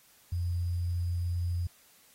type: tone with sample-and-hold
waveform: sine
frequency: 87.31 Hz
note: F2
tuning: in tune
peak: -28 dBFS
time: 0.32-1.67 s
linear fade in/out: 5 ms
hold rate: 4900 Hz
effects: white hiss -61 dBFS RMS until 2.14 s + AAC 48 kbps